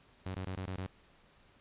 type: tone bursts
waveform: sawtooth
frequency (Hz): 93.7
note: F#2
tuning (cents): +22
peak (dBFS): -33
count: 6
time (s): 0.26-0.863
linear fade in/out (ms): 0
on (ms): 83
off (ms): 21
effects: pink hiss -64 dBFS RMS until 1.6 s + resampled to 8000 Hz